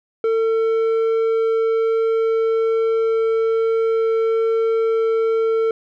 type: tone with low-pass filter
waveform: square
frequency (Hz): 449.9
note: A4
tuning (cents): +39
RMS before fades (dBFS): -18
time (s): 0.24-5.71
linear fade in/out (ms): 2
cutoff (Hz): 1200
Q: 0.53
effects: none